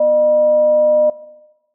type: tone with frequency modulation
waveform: sine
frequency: 607 Hz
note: D#5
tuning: 43 cents flat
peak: -10 dBFS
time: 0-1.1 s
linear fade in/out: 5 ms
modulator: 362 Hz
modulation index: 0.2
effects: noise-tail reverb RT60 1.0 s tail -18 dB re dry